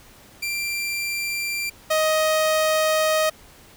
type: tone pair in turn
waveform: sawtooth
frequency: 2365 / 626.4 Hz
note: D7 / D#5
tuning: +12 / +11 cents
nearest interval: octave + major seventh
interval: 2301 cents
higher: first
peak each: -21 / -14 dBFS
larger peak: second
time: 0.42-1.7 / 1.9-3.3 s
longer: second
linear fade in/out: 10 ms
effects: pink hiss -49 dBFS RMS until 3.76 s